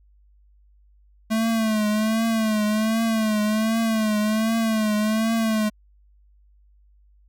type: tone with vibrato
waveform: square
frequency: 218.8 Hz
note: A3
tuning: 9 cents flat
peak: -20 dBFS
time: 1.3-5.7 s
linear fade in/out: 20 ms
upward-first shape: triangle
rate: 1.3 Hz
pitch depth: 75 cents each way
effects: added 50 Hz sine -53 dBFS peak until 7.28 s